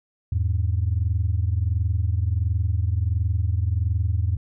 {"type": "tone pair together", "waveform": "sine", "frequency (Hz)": [82.41, 103.83], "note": ["E2", "G#2"], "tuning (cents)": [0, 0], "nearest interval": "major third", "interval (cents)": 400, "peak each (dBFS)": [-21, -22], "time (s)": [0.32, 4.37], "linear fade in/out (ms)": 5, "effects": ["tanh soft clip ceiling -13 dBFS"]}